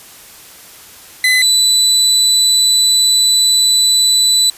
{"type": "tone pair in turn", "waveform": "30% pulse", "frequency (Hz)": [2017, 3981], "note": ["B6", "B7"], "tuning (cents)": [36, 13], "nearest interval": "octave", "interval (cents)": 1177, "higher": "second", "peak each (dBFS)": -6, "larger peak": "neither", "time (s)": [[1.24, 1.42], [1.42, 4.5]], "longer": "second", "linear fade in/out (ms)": 2, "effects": ["white hiss -38 dBFS RMS until 4.57 s", "resampled to 32000 Hz"]}